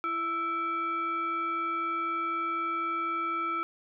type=tone with frequency modulation; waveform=sine; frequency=1322 Hz; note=E6; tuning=5 cents sharp; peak=-28 dBFS; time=0.04-3.63 s; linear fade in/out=0 ms; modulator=988 Hz; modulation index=0.63; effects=none